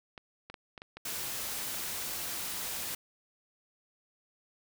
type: clicks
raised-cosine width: 0.3 ms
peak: -28 dBFS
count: 10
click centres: 0.178 / 0.5 / 0.542 / 0.778 / 0.819 / 0.97 / 1.07 / 1.587 / 1.62 / 1.744 s
type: noise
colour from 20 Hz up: white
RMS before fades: -37 dBFS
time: 1.05-2.95 s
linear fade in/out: 5 ms
effects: none